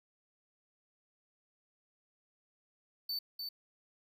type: tone with echo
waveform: square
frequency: 4532 Hz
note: C#8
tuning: 37 cents sharp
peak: -35 dBFS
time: 3.09-3.19 s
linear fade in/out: 5 ms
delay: 300 ms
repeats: 1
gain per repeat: -4 dB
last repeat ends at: 3.49 s
effects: none